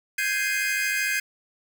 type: chord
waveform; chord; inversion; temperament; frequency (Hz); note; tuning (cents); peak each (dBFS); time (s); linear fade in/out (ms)
45% pulse; Ab major seventh; third; equal; 1568 / 1661.2 / 2093 / 2489; G6 / Ab6 / C7 / Eb7; 0 / 0 / 0 / 0; -29; 0.18-1.2; 5
effects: none